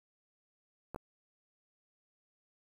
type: clicks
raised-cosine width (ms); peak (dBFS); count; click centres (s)
1; -27; 2; 0.946 / 0.961
effects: 9-bit